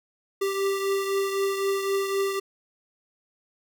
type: beating tone pair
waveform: square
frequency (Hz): 392 / 395.9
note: G4 / G4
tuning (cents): 0 / +17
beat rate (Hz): 3.9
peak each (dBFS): -25 / -33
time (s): 0.41-2.4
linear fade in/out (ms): 10
effects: none